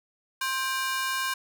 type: ring-modulated tone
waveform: sawtooth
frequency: 1318.5 Hz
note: E6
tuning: in tune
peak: -20 dBFS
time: 0.41-1.34 s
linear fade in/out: 5 ms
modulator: 264 Hz
effects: none